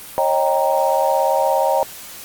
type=chord; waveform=sine; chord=Eb dominant seventh; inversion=third; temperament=equal with one note detuned; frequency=545.2 / 622.3 / 784 / 932.3 Hz; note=Db5 / Eb5 / G5 / Bb5; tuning=-29 / 0 / 0 / 0 cents; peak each=-19 / -20 / -20 / -20 dBFS; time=0.18-1.83 s; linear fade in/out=0 ms; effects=white hiss -36 dBFS RMS until 2.24 s + Opus 32 kbps